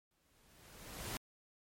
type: noise with exponential growth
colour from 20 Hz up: pink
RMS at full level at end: -40 dBFS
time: 0.11-1.17 s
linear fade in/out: 1 ms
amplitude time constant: 230 ms
effects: MP3 64 kbps